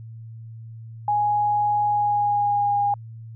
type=tone with pitch glide; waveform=sine; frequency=830.6 to 814.4 Hz; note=G#5 to G#5; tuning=0 to -34 cents; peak=-18 dBFS; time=1.08-2.94 s; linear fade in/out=2 ms; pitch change=-34 cents; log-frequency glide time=1.85-2.79 s; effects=added 113 Hz sine -36 dBFS peak until 3.35 s